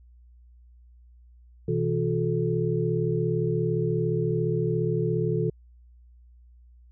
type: tone cluster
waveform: sine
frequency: 125 / 162.3 / 360.4 / 434.6 Hz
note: B2 / E3 / F#4 / A4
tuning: +21 / -27 / -45 / -21 cents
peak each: -28 / -27 / -30 / -28 dBFS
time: 1.68-5.5 s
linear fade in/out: 5 ms
effects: added 60 Hz sine -50 dBFS peak until 6.91 s